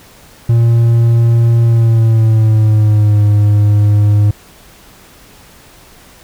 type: tone with pitch glide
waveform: triangle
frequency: 116.54 to 103.83 Hz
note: A#2 to G#2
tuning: 0 to 0 cents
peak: -4 dBFS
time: 0.49-4.31 s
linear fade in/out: 5 ms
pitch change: -200 cents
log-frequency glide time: 1.62-3.23 s
effects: pink hiss -41 dBFS RMS until 6.23 s